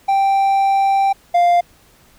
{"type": "tone pair in turn", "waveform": "triangle", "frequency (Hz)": [784, 698.5], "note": ["G5", "F5"], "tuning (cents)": [0, 0], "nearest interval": "major second", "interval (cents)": 200, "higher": "first", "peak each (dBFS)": [-10, -8], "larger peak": "second", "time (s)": [[0.08, 1.13], [1.34, 1.61]], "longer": "first", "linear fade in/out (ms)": 10, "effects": ["pink hiss -51 dBFS RMS until 2.18 s"]}